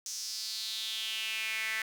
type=tone with high-pass filter sweep; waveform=sawtooth; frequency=220 Hz; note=A3; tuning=in tune; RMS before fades=-36 dBFS; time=0.06-1.82 s; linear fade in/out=0 ms; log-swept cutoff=6000 to 1900 Hz; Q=4.5; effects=none